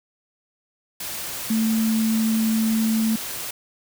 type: tone in noise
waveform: sine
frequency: 222 Hz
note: A3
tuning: 16 cents sharp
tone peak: -18 dBFS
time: 1.5-3.16 s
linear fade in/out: 5 ms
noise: white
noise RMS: -31 dBFS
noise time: 1-3.51 s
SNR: +10 dB
effects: none